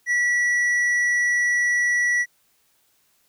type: tone with tanh clipping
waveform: triangle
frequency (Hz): 1944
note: B6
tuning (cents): -28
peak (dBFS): -19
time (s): 0.06-2.26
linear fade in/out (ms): 50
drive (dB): 10
effects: white hiss -64 dBFS RMS until 3.28 s